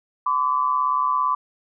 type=tone pair together; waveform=sine; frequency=1016 / 1153.7 Hz; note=B5 / D6; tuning=+49 / -31 cents; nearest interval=major second; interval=220 cents; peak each=-21 dBFS; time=0.26-1.35 s; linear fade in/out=5 ms; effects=none